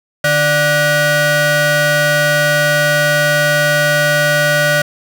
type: ring-modulated tone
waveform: 30% pulse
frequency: 440 Hz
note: A4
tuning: in tune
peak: -5 dBFS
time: 0.24-4.82 s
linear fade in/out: 5 ms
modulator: 1030 Hz
effects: none